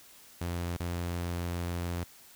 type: tone with dropouts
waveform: sawtooth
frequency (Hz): 86.8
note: F2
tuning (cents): -10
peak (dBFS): -28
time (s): 0.41-2.04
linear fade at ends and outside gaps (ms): 5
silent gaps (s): 0.768-0.799
effects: white hiss -55 dBFS RMS until 2.35 s